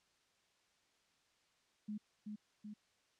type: tone with echo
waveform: sine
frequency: 210.6 Hz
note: G#3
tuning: 24 cents sharp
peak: -40 dBFS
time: 1.88-1.98 s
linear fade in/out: 10 ms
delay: 380 ms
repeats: 2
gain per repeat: -3 dB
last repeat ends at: 2.74 s
effects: white hiss -75 dBFS RMS until 3.19 s + low-pass 6000 Hz 12 dB/octave